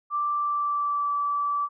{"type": "tone with pitch glide", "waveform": "sine", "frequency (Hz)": [1174.7, 1157.2], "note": ["D6", "D6"], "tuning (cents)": [0, -26], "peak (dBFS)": -23, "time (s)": [0.1, 1.69], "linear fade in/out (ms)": 50, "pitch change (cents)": -26, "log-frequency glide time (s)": [0.33, 1.11], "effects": []}